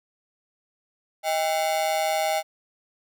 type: ring-modulated tone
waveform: 45% pulse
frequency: 714 Hz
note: F5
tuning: 38 cents sharp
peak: -19 dBFS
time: 1.23-2.43 s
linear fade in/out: 50 ms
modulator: 82.4 Hz
effects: none